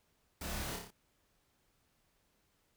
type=noise with echo; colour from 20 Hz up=pink; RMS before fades=-43 dBFS; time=0.41-0.76 s; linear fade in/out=2 ms; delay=29 ms; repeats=5; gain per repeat=-3 dB; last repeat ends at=0.905 s; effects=pink hiss -75 dBFS RMS until 2.76 s